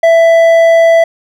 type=tone with hard clipping; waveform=sine; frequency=663 Hz; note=E5; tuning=10 cents sharp; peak=-5 dBFS; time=0.03-1.04 s; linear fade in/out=5 ms; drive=6 dB; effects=none